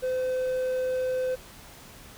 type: tone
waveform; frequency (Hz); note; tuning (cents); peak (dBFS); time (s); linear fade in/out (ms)
triangle; 512; C5; -38; -23; 0.02-1.36; 20
effects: pink hiss -48 dBFS RMS until 2.17 s